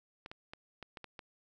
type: clicks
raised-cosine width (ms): 0.3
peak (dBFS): -29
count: 7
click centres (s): 0.261 / 0.315 / 0.535 / 0.827 / 0.972 / 1.043 / 1.192
effects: none